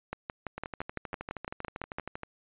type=two click trains; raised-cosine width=0.5 ms; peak=-19 / -22 dBFS; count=12 / 22; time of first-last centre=0.13-1.985 / 0.58-2.234 s; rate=5.93 / 12.7 Hz; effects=resampled to 8000 Hz